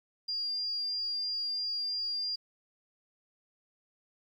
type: tone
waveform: sine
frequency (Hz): 4801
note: D8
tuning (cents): +37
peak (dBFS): -31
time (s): 0.28-2.36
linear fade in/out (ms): 10
effects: 11-bit